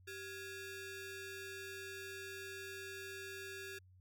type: ring-modulated tone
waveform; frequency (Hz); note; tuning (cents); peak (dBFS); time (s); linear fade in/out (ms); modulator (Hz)
sawtooth; 1027; C6; -33; -39; 0.07-3.79; 10; 639
effects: added 92 Hz sine -61 dBFS peak until 4 s